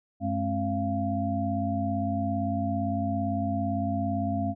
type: tone cluster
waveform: sine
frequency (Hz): 97 / 212.2 / 269.9 / 687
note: G2 / G#3 / C#4 / F5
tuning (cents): -18 / +38 / -46 / -29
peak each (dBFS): -31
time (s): 0.2-4.55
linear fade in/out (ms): 50
effects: none